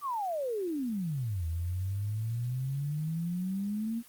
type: exponential two-way sweep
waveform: sine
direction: down then up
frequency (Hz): 1198 to 80.4 to 235.8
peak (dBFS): -30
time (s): 0.01-4.03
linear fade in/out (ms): 50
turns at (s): 1.46
effects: white hiss -56 dBFS RMS until 4.08 s + Opus 32 kbps